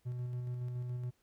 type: tone with tremolo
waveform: triangle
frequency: 123.47 Hz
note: B2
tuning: in tune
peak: -33 dBFS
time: 0.05-1.11 s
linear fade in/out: 20 ms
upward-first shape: square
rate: 7.1 Hz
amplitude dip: 25%
effects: pink hiss -75 dBFS RMS until 1.22 s